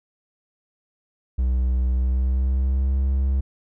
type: tone with pitch glide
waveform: triangle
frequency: 62.9 to 67.03 Hz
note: B1 to C2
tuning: +32 to +42 cents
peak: -16 dBFS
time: 1.38-3.41 s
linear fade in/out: 10 ms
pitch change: +110 cents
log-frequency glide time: 1.92-2.98 s
effects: none